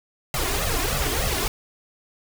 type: noise with flanger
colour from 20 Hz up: pink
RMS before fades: -24 dBFS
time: 0.34-1.48 s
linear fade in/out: 2 ms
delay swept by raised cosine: 1.5 to 2.9 ms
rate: 3.3 Hz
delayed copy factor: +0.95
effects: none